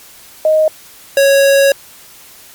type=tone pair in turn; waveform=sine / square; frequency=624 / 552.7 Hz; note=D#5 / C#5; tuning=+5 / -5 cents; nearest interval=major second; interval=210 cents; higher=first; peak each=-7 dBFS; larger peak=neither; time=0.45-0.68 / 1.17-1.72 s; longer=second; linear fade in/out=2 ms; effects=white hiss -39 dBFS RMS until 2.54 s + MP3 96 kbps